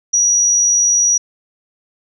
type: tone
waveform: sine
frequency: 5800 Hz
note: F#8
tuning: 35 cents flat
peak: -10 dBFS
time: 0.13-1.18 s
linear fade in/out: 10 ms
effects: none